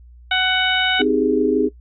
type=harmonic tone; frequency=745 Hz; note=F#5; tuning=12 cents sharp; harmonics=1 / 2 / 3 / 4 / 5; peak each=-23 / -19 / -23 / -22 / -22 dBFS; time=0.31-1.02 s; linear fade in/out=5 ms
type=chord; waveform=sine; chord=Ab major seventh; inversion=first; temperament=just; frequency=259.6 / 311.5 / 389.3 / 415.3 Hz; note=C4 / Eb4 / G4 / Ab4; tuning=-13 / +2 / -12 / 0 cents; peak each=-20 / -20 / -23 / -18 dBFS; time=0.99-1.69 s; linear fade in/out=20 ms
effects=noise-tail reverb RT60 0.1 s tail -18 dB re dry + added 60 Hz sine -41 dBFS peak until 1.8 s